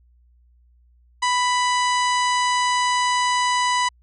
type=harmonic tone with a mistuned harmonic; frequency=990 Hz; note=B5; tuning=4 cents sharp; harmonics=1 / 2 / 3 / 4 / 5 / 6 / 7 / 8 / 9; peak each=-19 / -25 / -29 / -31 / -33 / -35 / -36 / -37 / -38 dBFS; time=1.22-3.89 s; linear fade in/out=10 ms; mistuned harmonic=6; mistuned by=+46 cents; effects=added 60 Hz sine -53 dBFS peak until 4.02 s